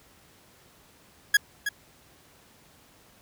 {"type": "tone with echo", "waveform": "40% pulse", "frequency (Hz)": 1661.2, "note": "G#6", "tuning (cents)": 0, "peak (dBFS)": -14, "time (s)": [1.34, 1.37], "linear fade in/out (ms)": 5, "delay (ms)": 320, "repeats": 1, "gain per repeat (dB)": -10, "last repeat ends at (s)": 1.69, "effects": ["pink hiss -57 dBFS RMS until 3.21 s", "high-pass 60 Hz 12 dB/octave"]}